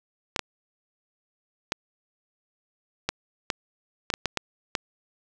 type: clicks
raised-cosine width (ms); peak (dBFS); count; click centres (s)
0.2; -7; 10; 0.362 / 0.393 / 1.721 / 3.09 / 3.502 / 4.102 / 4.139 / 4.257 / 4.373 / 4.752
effects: none